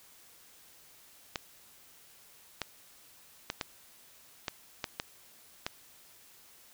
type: clicks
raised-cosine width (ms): 0.2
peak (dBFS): -15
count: 8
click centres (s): 1.358 / 2.617 / 3.501 / 3.612 / 4.482 / 4.842 / 4.999 / 5.665
effects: white hiss -58 dBFS RMS until 6.73 s